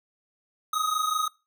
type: tone pair together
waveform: square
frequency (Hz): 1244.5 / 1269.9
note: D#6 / D#6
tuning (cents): 0 / +35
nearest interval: unison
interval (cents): 35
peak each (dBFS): -28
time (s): 0.73-1.28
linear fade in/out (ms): 5
effects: noise-tail reverb RT60 0.3 s tail -24 dB re dry